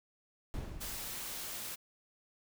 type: noise with exponential decay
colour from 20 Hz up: brown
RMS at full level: -37 dBFS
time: 0.54-1.69 s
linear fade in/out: 0 ms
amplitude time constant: 250 ms
type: noise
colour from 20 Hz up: white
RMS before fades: -42 dBFS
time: 0.8-1.76 s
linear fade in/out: 20 ms
effects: none